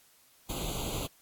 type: noise with comb filter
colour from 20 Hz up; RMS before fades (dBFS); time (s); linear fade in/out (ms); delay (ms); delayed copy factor
pink; -35; 0.49-1.07; 10; 0.28; +0.95
effects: white hiss -62 dBFS RMS until 1.21 s + AAC 64 kbps